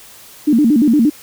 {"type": "tone with vibrato", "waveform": "sine", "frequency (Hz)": 261.6, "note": "C4", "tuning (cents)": 0, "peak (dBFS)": -8, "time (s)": [0.47, 1.1], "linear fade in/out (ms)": 10, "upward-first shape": "square", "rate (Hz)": 8.6, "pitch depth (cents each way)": 230, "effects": ["white hiss -40 dBFS RMS until 1.22 s"]}